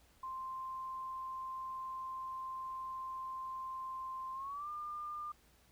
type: tone with pitch glide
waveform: sine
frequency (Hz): 1046.5 to 1202.1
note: C6 to D6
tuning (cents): 0 to +40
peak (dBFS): -40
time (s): 0.23-5.32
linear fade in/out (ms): 5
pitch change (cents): +240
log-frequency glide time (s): 4.33-4.69
effects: added 60 Hz sine -69 dBFS peak until 5.71 s + pink hiss -68 dBFS RMS until 5.71 s